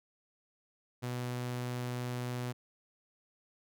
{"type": "tone", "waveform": "sawtooth", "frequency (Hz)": 123.47, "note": "B2", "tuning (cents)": 0, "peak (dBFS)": -31, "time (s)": [1.02, 2.53], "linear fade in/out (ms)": 20, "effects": []}